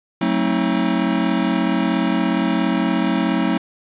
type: chord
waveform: square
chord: F# diminished seventh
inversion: none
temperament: just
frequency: 185 / 222 / 266.4 / 319.7 Hz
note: F#3 / A3 / C4 / Eb4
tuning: 0 / +16 / +31 / +47 cents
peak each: -23 dBFS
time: 0.21-3.58 s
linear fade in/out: 5 ms
effects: resampled to 8000 Hz + 7-bit